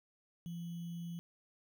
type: tone with sample-and-hold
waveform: sine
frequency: 170.2 Hz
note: F3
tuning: 44 cents flat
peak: -40 dBFS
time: 0.46-1.19 s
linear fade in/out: 0 ms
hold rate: 3150 Hz
effects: none